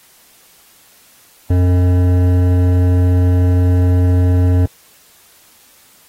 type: tone with hard clipping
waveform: triangle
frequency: 90 Hz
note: F#2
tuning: 47 cents flat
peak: -11 dBFS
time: 1.5-4.66 s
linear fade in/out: 5 ms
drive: 16 dB
effects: white hiss -48 dBFS RMS until 6.08 s + AAC 48 kbps